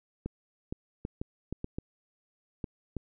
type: clicks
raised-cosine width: 3 ms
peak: -21 dBFS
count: 9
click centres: 0.26 / 0.725 / 1.051 / 1.215 / 1.526 / 1.644 / 1.785 / 2.642 / 2.967 s
effects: none